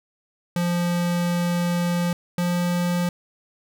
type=tone pair in turn; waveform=square; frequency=174.3 / 175.61 Hz; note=F3 / F3; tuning=-3 / +10 cents; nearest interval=unison; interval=13 cents; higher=second; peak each=-21 / -21 dBFS; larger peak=neither; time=0.56-2.13 / 2.38-3.09 s; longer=first; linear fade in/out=2 ms; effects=none